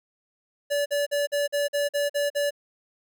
square tone bursts, 576 Hz, D5, 34 cents flat, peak -23 dBFS, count 9, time 0.7-2.508 s, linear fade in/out 20 ms, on 160 ms, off 46 ms, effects none

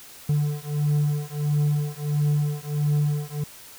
triangle beating tone pair, 146.83 / 148.33 Hz, D3 / D3, 0 / +18 cents, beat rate 1.5 Hz, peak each -22 dBFS, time 0.29-3.44 s, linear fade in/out 5 ms, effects white hiss -45 dBFS RMS until 3.78 s

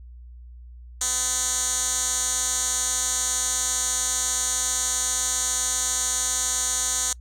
10% pulse tone with band-pass filter, 252.6 Hz, B3, 39 cents sharp, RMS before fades -25 dBFS, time 1.01-7.13 s, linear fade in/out 2 ms, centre 7400 Hz, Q 5.5, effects noise-tail reverb RT60 0.1 s tail -24 dB re dry + added 60 Hz sine -40 dBFS peak until 7.2 s

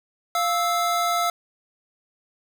square tone pair together, 698.5 / 1310.6 Hz, F5 / E6, 0 / -10 cents, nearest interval major seventh, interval 1090 cents, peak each -24 dBFS, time 0.35-1.3 s, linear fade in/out 2 ms, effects none

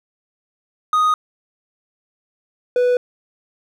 triangle tone pair in turn, 1244 / 493.7 Hz, D#6 / B4, -1 / -1 cents, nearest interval octave + major third, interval 1600 cents, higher first, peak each -11 dBFS, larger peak neither, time 0.93-1.14 / 2.76-2.97 s, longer neither, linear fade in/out 2 ms, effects none

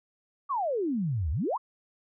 sine exponential two-way sweep, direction down then up, 1194 to 68.4 to 1194 Hz, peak -26 dBFS, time 0.49-1.58 s, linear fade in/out 20 ms, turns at 1.31 s, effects none

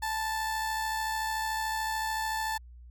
30% pulse tone with amplitude modulation, 880 Hz, A5, in tune, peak -25 dBFS, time 0.02-2.58 s, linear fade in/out 10 ms, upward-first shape sine, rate 73.6 Hz, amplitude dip 35%, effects added 60 Hz sine -46 dBFS peak until 2.9 s + MP3 96 kbps

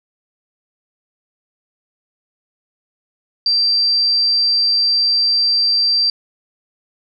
sine tone, 4699 Hz, D8, in tune, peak -12 dBFS, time 3.46-6.1 s, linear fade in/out 2 ms, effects none

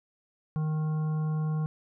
harmonic tone, 155 Hz, D#3, 6 cents flat, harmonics 1 / 3 / 5 / 7 / 9, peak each -26 / -45 / -47 / -47 / -54 dBFS, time 0.56-1.66 s, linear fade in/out 0 ms, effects none

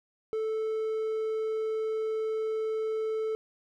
triangle tone, 438.9 Hz, A4, 4 cents flat, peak -26 dBFS, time 0.33-3.35 s, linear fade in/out 0 ms, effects none

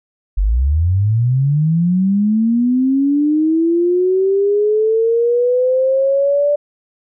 sine linear sweep, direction up, 43.65 to 587.3 Hz, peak -11 dBFS, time 0.37-6.56 s, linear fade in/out 10 ms, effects none

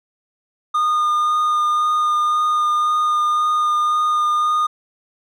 triangle tone with vibrato, 1220 Hz, D#6, 34 cents flat, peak -13 dBFS, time 0.74-4.67 s, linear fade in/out 10 ms, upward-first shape sine, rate 1.9 Hz, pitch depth 10 cents each way, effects none

